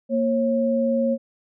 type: tone pair together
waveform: sine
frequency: 233.1 / 543.9 Hz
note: A#3 / C#5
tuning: 0 / -33 cents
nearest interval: octave + minor third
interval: 1467 cents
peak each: -21 dBFS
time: 0.09-1.18 s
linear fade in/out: 50 ms
effects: none